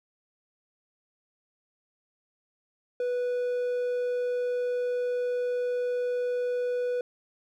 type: tone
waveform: triangle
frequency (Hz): 492.3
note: B4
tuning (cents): -6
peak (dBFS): -24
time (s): 3-7.01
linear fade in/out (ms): 2
effects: none